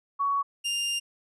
sine / sawtooth tone pair in turn, 1121 / 2801 Hz, C#6 / F7, +19 / +4 cents, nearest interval octave + major third, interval 1585 cents, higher second, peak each -23 dBFS, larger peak neither, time 0.19-0.43 / 0.64-1 s, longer second, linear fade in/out 20 ms, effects resampled to 24000 Hz

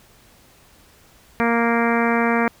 harmonic tone, 233.1 Hz, A#3, in tune, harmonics 1 / 2 / 3 / 4 / 5 / 6 / 7 / 8 / 9 / 10, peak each -20 / -23 / -25 / -26 / -27 / -28 / -28 / -29 / -30 / -30 dBFS, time 1.4-2.48 s, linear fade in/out 0 ms, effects pink hiss -52 dBFS RMS until 2.6 s

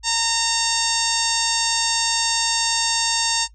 harmonic tone, 917 Hz, A#5, 29 cents flat, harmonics 1 / 2 / 3 / 4 / 5 / 6 / 7 / 8 / 9, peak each -26 / -30 / -29 / -27 / -25 / -27 / -27 / -30 / -30 dBFS, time 0.03-3.48 s, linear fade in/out 50 ms, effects noise-tail reverb RT60 0.1 s tail -18 dB re dry + added 52 Hz sine -45 dBFS peak until 3.54 s

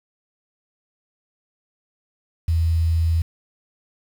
sine tone with quantisation, 82.41 Hz, E2, in tune, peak -16 dBFS, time 2.48-3.22 s, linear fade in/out 5 ms, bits 7, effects none

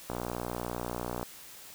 click train, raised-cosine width 1 ms, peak -20 dBFS, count 69, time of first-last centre 0.1-1.23 s, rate 60.2 Hz, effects white hiss -49 dBFS RMS until 1.74 s

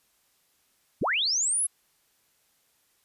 sine linear sweep, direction up, 33.79 to 11160 Hz, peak -23 dBFS, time 1.01-1.67 s, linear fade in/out 10 ms, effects white hiss -68 dBFS RMS until 3.04 s + resampled to 32000 Hz

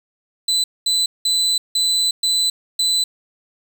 35% pulse tone bursts at uneven times, 4006 Hz, B7, 24 cents sharp, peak -14 dBFS, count 6, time 0.48-0.64 / 0.86-1.06 / 1.25-1.58 / 1.75-2.11 / 2.23-2.5 / 2.79-3.04 s, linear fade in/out 5 ms, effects 8-bit

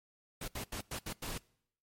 pink noise bursts at uneven times, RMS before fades -40 dBFS, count 6, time 0.41-0.48 / 0.55-0.64 / 0.72-0.81 / 0.91-0.99 / 1.06-1.13 / 1.22-1.38 s, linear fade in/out 5 ms, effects noise-tail reverb RT60 0.7 s tail -24 dB re dry + MP3 64 kbps

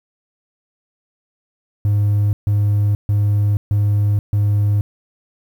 triangle tone bursts, 103.1 Hz, G#2, 12 cents flat, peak -10 dBFS, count 5, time 1.85-4.81 s, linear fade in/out 0 ms, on 480 ms, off 140 ms, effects tanh soft clip ceiling -7 dBFS + 8-bit

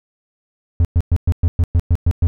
triangle tone bursts, 85.1 Hz, F2, 44 cents flat, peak -8 dBFS, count 10, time 0.8-2.27 s, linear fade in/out 0 ms, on 48 ms, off 110 ms, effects none

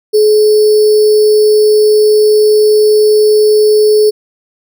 sine tone with sample-and-hold, 424.9 Hz, G#4, 40 cents sharp, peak -4 dBFS, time 0.13-4.11 s, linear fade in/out 20 ms, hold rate 4900 Hz, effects none

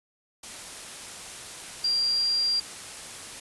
sine tone in noise, 4757 Hz, D8, 21 cents sharp, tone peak -22 dBFS, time 1.84-2.6 s, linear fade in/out 5 ms, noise white, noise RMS -40 dBFS, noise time 0.43-3.4 s, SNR +15 dB, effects resampled to 24000 Hz

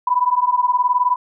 sine beating tone pair, 981 / 1000 Hz, B5 / B5, -12 / +21 cents, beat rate 19 Hz, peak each -17 dBFS, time 0.07-1.16 s, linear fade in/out 5 ms, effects none

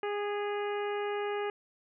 harmonic tone with a mistuned harmonic, 410.6 Hz, G#4, 20 cents flat, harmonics 1 / 2 / 3 / 4 / 5 / 6 / 7, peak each -32 / -38 / -42 / -44 / -46 / -48 / -49 dBFS, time 0.03-1.5 s, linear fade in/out 2 ms, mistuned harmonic 4, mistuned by +22 cents, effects none

